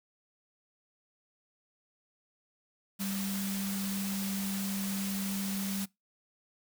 sine tone in noise, 196 Hz, G3, in tune, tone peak -33 dBFS, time 2.99-5.86 s, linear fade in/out 20 ms, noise white, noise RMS -39 dBFS, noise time 2.99-5.86 s, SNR +3 dB, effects noise-tail reverb RT60 0.2 s tail -24 dB re dry

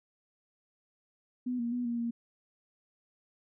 sine tone with pitch steps, 249 / 235.7 / 245.2 / 236.4 / 234.2 Hz, B3 / A#3 / B3 / A#3 / A#3, +14 / +19 / -12 / +24 / +8 cents, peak -30 dBFS, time 1.46-2.11 s, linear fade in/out 10 ms, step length 130 ms, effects none

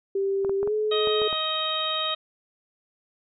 sine tone with pitch glide, 392 to 427.5 Hz, G4 to A4, 0 to -50 cents, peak -22 dBFS, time 0.15-1.28 s, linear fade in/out 5 ms, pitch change +150 cents, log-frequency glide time 0.59-0.73 s
clicks, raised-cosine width 1 ms, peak -21 dBFS, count 7, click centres 0.448 / 0.495 / 0.63 / 0.675 / 1.073 / 1.218 / 1.328 s
harmonic tone, 628 Hz, D#5, 16 cents sharp, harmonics 1 / 2 / 3 / 4 / 5 / 6, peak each -33 / -30 / -40 / -38 / -31 / -28 dBFS, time 0.91-2.15 s, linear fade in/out 10 ms
effects none

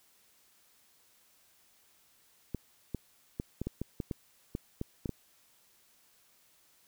clicks, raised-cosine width 3 ms, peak -21 dBFS, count 12, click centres 2.547 / 2.947 / 3.399 / 3.616 / 3.67 / 3.816 / 4.002 / 4.112 / 4.551 / 4.814 / 5.058 / 5.093 s, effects white hiss -66 dBFS RMS until 6.87 s

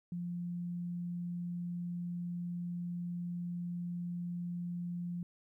sine tone, 174.61 Hz, F3, in tune, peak -36 dBFS, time 0.12-5.23 s, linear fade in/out 2 ms, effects 13-bit

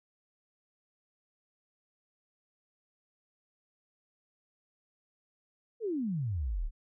sine exponential sweep, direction down, 481.4 to 30.69 Hz, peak -30 dBFS, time 5.8-6.71 s, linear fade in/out 50 ms, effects none

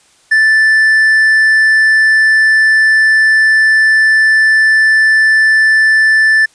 triangle tone, 1760 Hz, A6, in tune, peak -4 dBFS, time 0.31-6.46 s, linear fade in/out 10 ms, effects white hiss -49 dBFS RMS until 6.54 s + resampled to 22050 Hz

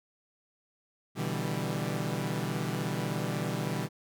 sawtooth chord, E minor seventh, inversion second, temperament equal with one note detuned, 123.47 / 146.83 / 163.11 / 196 Hz, B2 / D3 / E3 / G3, 0 / 0 / -18 / 0 cents, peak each -32 dBFS, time 1.15-3.89 s, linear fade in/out 50 ms, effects none

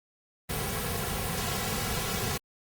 pink noise with comb filter, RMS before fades -31 dBFS, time 0.49-2.38 s, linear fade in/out 10 ms, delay 3.3 ms, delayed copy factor -0.9, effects Opus 32 kbps

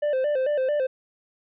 triangle tone with vibrato, 554.4 Hz, C#5, in tune, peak -19 dBFS, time 0.02-0.87 s, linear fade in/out 10 ms, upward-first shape square, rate 4.5 Hz, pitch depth 110 cents each way, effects resampled to 8000 Hz

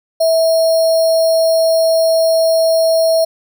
sine tone with sample-and-hold, 652 Hz, E5, 19 cents flat, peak -9 dBFS, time 0.2-3.25 s, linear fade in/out 10 ms, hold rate 4900 Hz, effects none

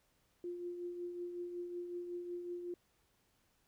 sine tone with tremolo, 351.4 Hz, F4, 11 cents sharp, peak -38 dBFS, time 0.44-2.74 s, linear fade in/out 2 ms, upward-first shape triangle, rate 5.4 Hz, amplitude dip 50%, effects pink hiss -75 dBFS RMS until 3.67 s

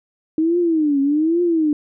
sine tone with vibrato, 311.1 Hz, D#4, in tune, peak -14 dBFS, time 0.38-1.73 s, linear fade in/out 2 ms, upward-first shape triangle, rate 1.2 Hz, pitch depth 230 cents each way, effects none

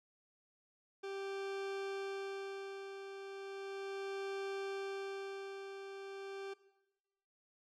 40% pulse tone with tremolo, 392 Hz, G4, in tune, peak -38 dBFS, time 1.03-6.54 s, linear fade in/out 10 ms, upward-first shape sine, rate 0.36 Hz, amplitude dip 55%, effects noise-tail reverb RT60 1.0 s tail -18 dB re dry + low-pass 5000 Hz 12 dB/octave

